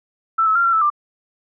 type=tone with pitch steps; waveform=sine; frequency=1327 / 1296 / 1384 / 1364 / 1313 / 1187 Hz; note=E6 / E6 / F6 / F6 / E6 / D6; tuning=+11 / -30 / -16 / -41 / -7 / +18 cents; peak=-13 dBFS; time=0.38-0.902 s; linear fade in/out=10 ms; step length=87 ms; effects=none